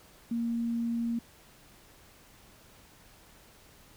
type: tone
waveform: sine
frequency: 233.1 Hz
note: A#3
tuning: in tune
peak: -28 dBFS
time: 0.31-1.19 s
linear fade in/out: 5 ms
effects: pink hiss -57 dBFS RMS until 3.96 s